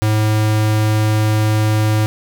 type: tone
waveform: square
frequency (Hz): 107.7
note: A2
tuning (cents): -37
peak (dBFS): -13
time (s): 0.02-2.06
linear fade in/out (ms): 0
effects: none